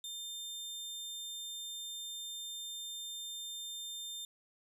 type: tone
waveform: sawtooth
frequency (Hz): 3600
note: A7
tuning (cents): +39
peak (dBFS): -38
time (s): 0.04-4.25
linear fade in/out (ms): 2
effects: resampled to 32000 Hz